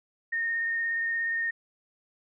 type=tone with vibrato; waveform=sine; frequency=1839 Hz; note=A#6; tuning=24 cents flat; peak=-26 dBFS; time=0.32-1.51 s; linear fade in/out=10 ms; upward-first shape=sine; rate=17 Hz; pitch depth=14 cents each way; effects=none